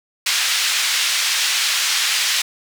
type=band-pass noise; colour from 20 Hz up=white; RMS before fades=-19 dBFS; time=0.26-2.42 s; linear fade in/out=5 ms; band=1800 to 5100 Hz; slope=12 dB/octave; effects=none